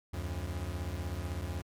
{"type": "beating tone pair", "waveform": "40% pulse", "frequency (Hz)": [74.1, 90.1], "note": ["D2", "F#2"], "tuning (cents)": [16, -45], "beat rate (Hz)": 16, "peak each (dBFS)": [-37, -36], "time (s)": [0.13, 1.62], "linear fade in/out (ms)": 10, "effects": ["MP3 96 kbps"]}